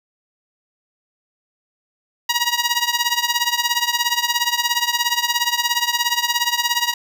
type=tone with tremolo; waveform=10% pulse; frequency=954 Hz; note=A#5; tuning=40 cents sharp; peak=-5 dBFS; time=2.29-6.94 s; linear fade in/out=5 ms; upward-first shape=triangle; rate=17 Hz; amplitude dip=90%; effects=none